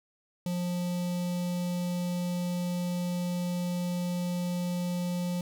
square tone with notch filter, 177.1 Hz, F3, 24 cents sharp, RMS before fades -31 dBFS, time 0.46-5.41 s, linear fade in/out 2 ms, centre 1500 Hz, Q 0.78, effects none

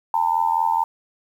sine tone with amplitude modulation, 902 Hz, A5, 43 cents sharp, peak -13 dBFS, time 0.14-0.84 s, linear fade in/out 2 ms, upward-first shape sine, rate 84.4 Hz, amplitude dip 90%, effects 8-bit

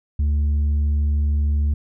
triangle tone with tanh clipping, 73.42 Hz, D2, in tune, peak -17 dBFS, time 0.19-1.74 s, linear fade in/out 5 ms, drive 8 dB, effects none

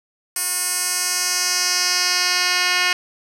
10% pulse tone with band-pass filter sweep, 360 Hz, F#4, 47 cents flat, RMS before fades -20 dBFS, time 0.36-2.93 s, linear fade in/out 2 ms, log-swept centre 10000 to 3400 Hz, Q 1.8, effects none

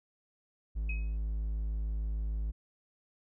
triangle tone, 53.3 Hz, G#1, 46 cents sharp, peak -29 dBFS, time 0.75-2.52 s, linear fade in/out 20 ms
sine tone with exponential decay, 2538 Hz, D#7, 34 cents sharp, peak -35 dBFS, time 0.89-1.17 s, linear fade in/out 5 ms, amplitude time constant 59 ms
effects none

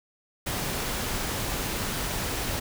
pink noise, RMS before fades -30 dBFS, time 0.46-2.6 s, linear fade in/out 10 ms, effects none

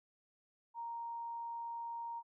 sine tone, 932.3 Hz, A#5, in tune, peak -40 dBFS, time 0.74-2.23 s, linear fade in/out 50 ms, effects none

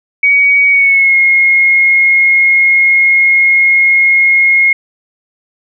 sine tone with pitch glide, 2254 to 2153 Hz, C#7 to C7, +28 to +49 cents, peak -5 dBFS, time 0.23-4.73 s, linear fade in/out 5 ms, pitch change -79 cents, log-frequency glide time 0.68-1.16 s, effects none

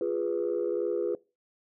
sine chord, F diminished, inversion none, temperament equal with one note detuned, 349.2 / 412.2 / 493.9 Hz, F4 / Ab4 / Cb5, 0 / -13 / 0 cents, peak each -30 dBFS, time 0.01-1.15 s, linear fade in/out 2 ms, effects noise-tail reverb RT60 0.3 s tail -23 dB re dry + tanh soft clip ceiling -20 dBFS

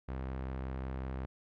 sawtooth tone with low-pass filter, 65.41 Hz, C2, in tune, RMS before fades -39 dBFS, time 0.08-1.26 s, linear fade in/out 10 ms, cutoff 1800 Hz, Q 0.75, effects none

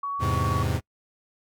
sine tone, 1124 Hz, C#6, 24 cents sharp, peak -27 dBFS, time 0.03-0.63 s, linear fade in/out 5 ms
40% pulse chord, E augmented, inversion none, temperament equal, 82.41 / 103.83 / 130.81 Hz, E2 / G#2 / B#2, 0 / 0 / 0 cents, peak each -27 dBFS, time 0.19-0.81 s, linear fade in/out 50 ms
effects noise-tail reverb RT60 0.1 s tail -26 dB re dry

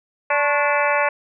harmonic tone with a mistuned harmonic, 290.8 Hz, D4, 17 cents flat, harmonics 2 / 3 / 4 / 5 / 6 / 7 / 8 / 9, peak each -21 / -23 / -24 / -25 / -26 / -26 / -27 / -28 dBFS, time 0.3-1.09 s, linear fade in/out 5 ms, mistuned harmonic 4, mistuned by -97 cents, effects none

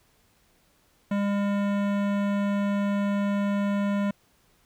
sine tone with hard clipping, 201.7 Hz, G3, 50 cents sharp, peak -25 dBFS, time 1.11-4.11 s, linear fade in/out 5 ms, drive 18 dB, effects pink hiss -64 dBFS RMS until 4.65 s

